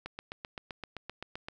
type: click train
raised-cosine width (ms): 0.3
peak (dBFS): -23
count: 12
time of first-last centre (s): 0.06-1.485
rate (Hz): 7.72
effects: none